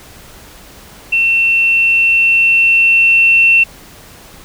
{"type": "tone with level ramp", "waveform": "sine", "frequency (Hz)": 2700, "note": "E7", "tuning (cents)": 41, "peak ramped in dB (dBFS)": [-9, -5], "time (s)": [1.12, 3.64], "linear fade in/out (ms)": 10, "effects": ["pink hiss -38 dBFS RMS until 4.44 s"]}